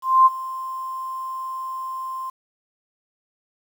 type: tone with ADSR envelope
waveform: sine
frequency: 1046.5 Hz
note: C6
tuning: in tune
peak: -8 dBFS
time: 0.02-2.3 s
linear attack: 240 ms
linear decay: 28 ms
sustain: -19 dB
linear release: 6 ms
effects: 8-bit